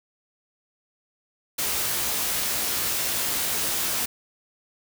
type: noise with comb filter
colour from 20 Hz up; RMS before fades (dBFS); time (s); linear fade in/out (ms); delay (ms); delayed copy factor
white; -26; 1.58-4.06; 10; 17; +0.6
effects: none